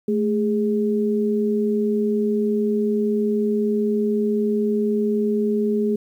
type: tone pair together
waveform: sine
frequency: 217.3 / 413.3 Hz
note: A3 / G#4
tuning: -21 / -8 cents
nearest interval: major seventh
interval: 1113 cents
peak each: -20 / -21 dBFS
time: 0.08-5.96 s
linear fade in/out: 5 ms
effects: 9-bit